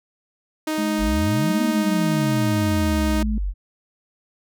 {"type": "tone", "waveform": "sawtooth", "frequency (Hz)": 311.1, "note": "D#4", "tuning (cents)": 0, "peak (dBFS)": -18, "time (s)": [0.67, 3.23], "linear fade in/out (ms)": 5}
{"type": "tone with pitch glide", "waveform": "sine", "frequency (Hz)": [212.2, 213.7], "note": ["G#3", "G#3"], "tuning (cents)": [38, 50], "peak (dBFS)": -23, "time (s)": [0.78, 3.38], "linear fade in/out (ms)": 2, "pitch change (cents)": 12, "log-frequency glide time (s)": [1.36, 2.21]}
{"type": "exponential two-way sweep", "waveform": "sine", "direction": "up then down", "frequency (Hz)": [44.18, 246.9, 44.18], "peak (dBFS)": -21, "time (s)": [0.98, 3.54], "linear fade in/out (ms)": 50, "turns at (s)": 1.62}
{"effects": []}